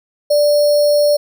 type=tone with sample-and-hold; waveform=sine; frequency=587.3 Hz; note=D5; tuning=in tune; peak=-9 dBFS; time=0.3-1.17 s; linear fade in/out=10 ms; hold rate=4900 Hz; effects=none